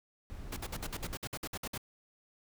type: noise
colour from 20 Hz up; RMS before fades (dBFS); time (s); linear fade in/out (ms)
brown; -43; 0.3-1.13; 0
type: noise bursts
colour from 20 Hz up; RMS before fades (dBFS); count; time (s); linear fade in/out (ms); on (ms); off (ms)
pink; -39; 13; 0.52-1.778; 5; 46; 55
effects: none

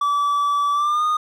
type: tone with pitch glide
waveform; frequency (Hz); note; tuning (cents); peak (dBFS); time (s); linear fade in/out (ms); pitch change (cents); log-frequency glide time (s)
triangle; 1153 to 1228.6; D6 to D#6; -32 to -22; -15; 0.01-1.17; 5; +110; 0.73-1.04
effects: none

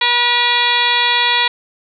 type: harmonic tone with a mistuned harmonic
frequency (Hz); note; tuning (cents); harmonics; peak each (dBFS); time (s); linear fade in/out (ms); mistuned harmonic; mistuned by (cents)
483.1; B4; -38; 1 / 2 / 3 / 4 / 5 / 6 / 7 / 8 / 9; -30 / -18 / -26 / -18 / -20 / -26 / -18 / -20 / -26; 0.01-1.48; 5; 6; -53
effects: none

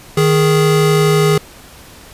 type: tone pair together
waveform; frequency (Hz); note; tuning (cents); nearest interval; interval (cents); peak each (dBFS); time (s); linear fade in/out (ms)
square; 155.56 / 414.4; D#3 / G#4; 0 / -4; octave + perfect fourth; 1696; -13; 0.17-1.38; 5
effects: pink hiss -39 dBFS RMS until 2.13 s + resampled to 32000 Hz

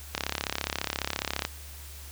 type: click train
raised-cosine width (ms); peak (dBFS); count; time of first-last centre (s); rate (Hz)
0.2; -10; 46; 0.15-1.451; 34.6
effects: added 72 Hz sine -43 dBFS peak until 2.11 s + white hiss -47 dBFS RMS until 2.11 s

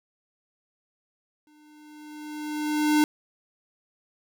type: tone with exponential growth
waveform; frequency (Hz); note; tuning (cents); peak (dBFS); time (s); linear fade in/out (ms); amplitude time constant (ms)
square; 301.5; D4; +46; -17; 1.47-3.04; 1; 340
effects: none

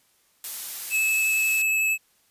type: noise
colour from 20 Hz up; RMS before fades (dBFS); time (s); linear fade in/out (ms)
blue; -32; 0.44-1.62; 2
type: tone with vibrato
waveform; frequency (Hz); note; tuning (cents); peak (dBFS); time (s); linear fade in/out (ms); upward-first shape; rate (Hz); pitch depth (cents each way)
square; 2600; E7; -24; -21; 0.9-1.98; 50; sine; 11; 10
effects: white hiss -64 dBFS RMS until 2.3 s + resampled to 32000 Hz

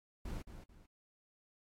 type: noise with echo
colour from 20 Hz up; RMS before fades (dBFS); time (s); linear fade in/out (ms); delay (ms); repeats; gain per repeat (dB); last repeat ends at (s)
brown; -42; 0.25-0.42; 5; 220; 2; -9; 0.86
effects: AAC 48 kbps

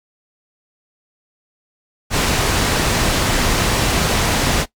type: low-pass noise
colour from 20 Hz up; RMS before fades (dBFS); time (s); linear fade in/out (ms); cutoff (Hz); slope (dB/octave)
pink; -17; 2.1-4.66; 50; 8800; 12
effects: noise-tail reverb RT60 0.1 s tail -18 dB re dry

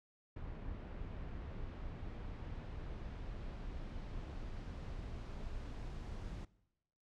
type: noise with low-pass filter sweep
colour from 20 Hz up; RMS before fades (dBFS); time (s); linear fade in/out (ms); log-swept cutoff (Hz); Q
brown; -45; 0.36-6.45; 5; 2500 to 6700; 0.77
effects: noise-tail reverb RT60 0.9 s tail -21 dB re dry

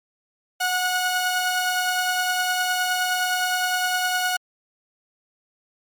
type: tone pair together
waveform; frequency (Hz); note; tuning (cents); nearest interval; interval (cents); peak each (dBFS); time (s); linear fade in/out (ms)
sawtooth; 733 / 1456.3; F#5 / F#6; -16 / -28; octave; 1188; -20; 0.6-4.37; 10
effects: MP3 96 kbps

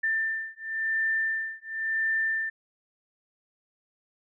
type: beating tone pair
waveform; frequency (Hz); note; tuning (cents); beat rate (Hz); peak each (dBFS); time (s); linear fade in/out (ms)
sine; 1785 / 1785.95; A6 / A6; +24 / +25; 0.95; -29; 0.03-2.5; 10
effects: none

